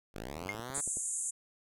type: linear sweep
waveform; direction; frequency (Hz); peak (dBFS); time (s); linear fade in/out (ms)
5% pulse; up; 44.2 to 146.83; -29; 0.14-0.81; 10
type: clicks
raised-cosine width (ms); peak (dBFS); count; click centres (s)
2; -33; 9; 0.369 / 0.423 / 0.46 / 0.548 / 0.595 / 0.701 / 0.778 / 0.876 / 0.971
type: tone with exponential decay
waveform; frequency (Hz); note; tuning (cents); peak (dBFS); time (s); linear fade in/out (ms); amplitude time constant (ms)
triangle; 2128; C7; +29; -28; 0.49-0.58; 0; 19
type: band-pass noise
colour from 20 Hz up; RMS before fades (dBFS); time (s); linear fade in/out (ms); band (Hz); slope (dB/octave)
pink; -36; 0.74-1.31; 10; 6800 to 10000; 96
effects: none